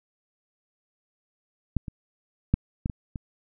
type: clicks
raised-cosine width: 5 ms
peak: -11 / -22 / -7 / -14 / -19 / -21 dBFS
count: 6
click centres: 1.767 / 1.882 / 2.54 / 2.859 / 2.898 / 3.158 s
effects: none